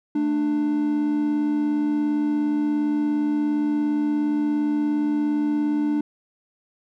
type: tone pair together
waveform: triangle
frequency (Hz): 219.7 / 296.9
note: A3 / D4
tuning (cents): -2 / +19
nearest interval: perfect fourth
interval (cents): 521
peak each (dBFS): -27 / -18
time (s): 0.15-6.01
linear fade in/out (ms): 5
effects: none